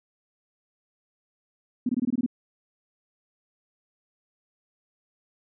sine tone bursts, 246.9 Hz, B3, in tune, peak -21 dBFS, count 8, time 1.86-2.263 s, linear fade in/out 5 ms, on 32 ms, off 21 ms, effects none

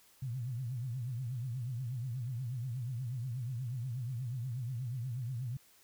sine tone with vibrato, 123.7 Hz, B2, 3 cents sharp, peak -35 dBFS, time 0.22-5.57 s, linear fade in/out 5 ms, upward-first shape triangle, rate 8.3 Hz, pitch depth 180 cents each way, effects white hiss -64 dBFS RMS until 5.83 s

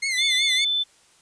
sawtooth tone with vibrato, 2100 Hz, C7, 6 cents sharp, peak -19 dBFS, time 0.02-0.65 s, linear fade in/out 10 ms, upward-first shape triangle, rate 5.3 Hz, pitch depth 100 cents each way
sine tone, 3520 Hz, A7, in tune, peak -20 dBFS, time 0.17-0.84 s, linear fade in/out 20 ms
effects white hiss -57 dBFS RMS until 1.21 s + resampled to 22050 Hz

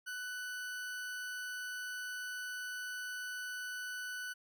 40% pulse tone, 1491 Hz, F#6, 13 cents sharp, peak -39 dBFS, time 0.06-4.34 s, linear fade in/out 20 ms, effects none

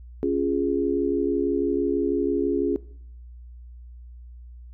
sine chord, Db major, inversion none, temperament equal, 277.2 / 349.2 / 415.3 Hz, Db4 / F4 / Ab4, 0 / 0 / 0 cents, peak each -25 dBFS, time 0.23-2.76 s, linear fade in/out 0 ms, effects noise-tail reverb RT60 0.6 s tail -19 dB re dry + added 60 Hz sine -40 dBFS peak until 4.73 s

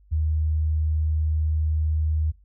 sine tone, 77.78 Hz, D#2, in tune, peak -20 dBFS, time 0.11-2.32 s, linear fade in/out 20 ms, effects noise-tail reverb RT60 0.2 s tail -22 dB re dry + added 50 Hz sine -52 dBFS peak until 2.44 s

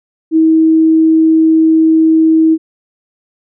sine tone, 320.3 Hz, E4, 50 cents flat, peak -5 dBFS, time 0.31-2.58 s, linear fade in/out 50 ms, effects none

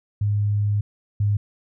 sine tone pair in turn, 103.3 / 102.87 Hz, G#2 / G#2, -9 / -16 cents, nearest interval unison, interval 7 cents, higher first, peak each -18 / -17 dBFS, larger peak second, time 0.21-0.81 / 1.2-1.37 s, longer first, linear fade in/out 5 ms, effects none

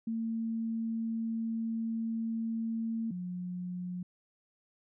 sine tone pair in turn, 226.2 / 179.54 Hz, A3 / F3, +48 / +48 cents, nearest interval major third, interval 400 cents, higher first, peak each -31 / -35 dBFS, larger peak first, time 0.07-3.11 / 3.11-4.03 s, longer first, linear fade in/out 5 ms, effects none

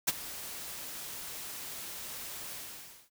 white noise with ADSR envelope, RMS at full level -25 dBFS, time 0.07-3.1 s, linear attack 15 ms, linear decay 28 ms, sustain -17 dB, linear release 570 ms, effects none

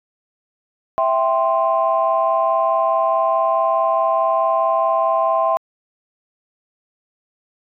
sine chord, C major, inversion first, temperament equal, 659.3 / 784 / 1046.5 Hz, E5 / G5 / C6, 0 / 0 / 0 cents, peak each -17 / -21 / -18 dBFS, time 0.98-5.57 s, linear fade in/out 0 ms, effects tanh soft clip ceiling -5 dBFS

